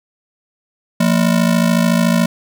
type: ring-modulated tone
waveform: square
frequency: 202.9 Hz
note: G#3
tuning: 40 cents flat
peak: -9 dBFS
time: 1-2.26 s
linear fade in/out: 5 ms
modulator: 26.9 Hz
effects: none